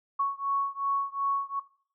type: beating tone pair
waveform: sine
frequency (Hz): 1108.7 / 1111.4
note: C#6 / C#6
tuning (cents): 0 / +4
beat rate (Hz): 2.7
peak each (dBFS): -29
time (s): 0.19-1.6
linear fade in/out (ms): 10
effects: noise-tail reverb RT60 0.5 s tail -18 dB re dry